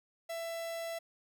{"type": "tone", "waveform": "45% pulse", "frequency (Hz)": 666, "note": "E5", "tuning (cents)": 18, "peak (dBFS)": -37, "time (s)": [0.29, 0.99], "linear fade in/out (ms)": 10, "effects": []}